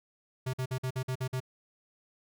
square tone bursts, 129.1 Hz, C3, 23 cents flat, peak -31 dBFS, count 8, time 0.46-1.403 s, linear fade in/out 10 ms, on 75 ms, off 49 ms, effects none

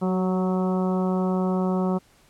harmonic tone with a mistuned harmonic, 185 Hz, F#3, in tune, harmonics 1 / 2 / 3 / 4 / 5 / 6 / 7, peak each -22 / -28 / -32 / -34 / -36 / -38 / -39 dBFS, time 0.01-1.99 s, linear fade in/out 20 ms, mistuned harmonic 2, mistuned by +17 cents, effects pink hiss -58 dBFS RMS until 2.29 s + low-pass 12000 Hz 12 dB/octave

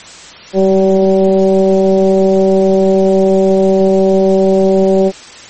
sine tone with frequency modulation, 383.1 Hz, G4, 40 cents flat, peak -6 dBFS, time 0.53-5.12 s, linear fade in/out 50 ms, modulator 190 Hz, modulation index 1.2, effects white hiss -33 dBFS RMS until 5.49 s + MP3 32 kbps

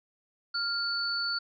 sine tone pair together, 1396.9 / 4476 Hz, F6 / C#8, 0 / +16 cents, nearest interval octave + minor sixth, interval 2016 cents, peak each -32 / -30 dBFS, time 0.54-1.39 s, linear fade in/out 10 ms, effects none

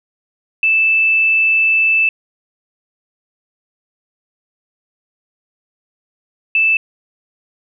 sine tone pair in turn, 2637 / 2637 Hz, E7 / E7, 0 / 0 cents, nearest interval unison, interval 0 cents, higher neither, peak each -10 dBFS, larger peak neither, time 0.63-2.09 / 6.55-6.77 s, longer first, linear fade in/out 2 ms, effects none

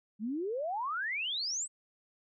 sine exponential sweep, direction up, 200 to 8372 Hz, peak -32 dBFS, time 0.19-1.68 s, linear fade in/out 50 ms, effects none

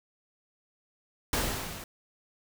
pink noise with level ramp, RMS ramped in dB -27 to -43 dBFS, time 1.33-1.84 s, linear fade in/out 2 ms, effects none

